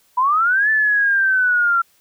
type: linear two-way sweep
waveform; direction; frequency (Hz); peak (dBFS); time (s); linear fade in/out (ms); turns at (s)
sine; up then down; 969 to 1760 to 1360; -13; 0.17-1.82; 10; 0.7
effects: white hiss -58 dBFS RMS until 2 s